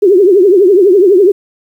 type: tone with vibrato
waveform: sine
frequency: 381.7 Hz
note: G4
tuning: 46 cents flat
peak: -3 dBFS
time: 0.02-1.32 s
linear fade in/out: 10 ms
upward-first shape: triangle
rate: 12 Hz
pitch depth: 200 cents each way
effects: 7-bit